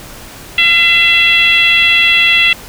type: tone with frequency modulation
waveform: sine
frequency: 2692 Hz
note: E7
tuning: 36 cents sharp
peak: -6 dBFS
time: 0.58-2.53 s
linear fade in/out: 2 ms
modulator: 661 Hz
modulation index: 1.1
effects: pink hiss -32 dBFS RMS until 2.68 s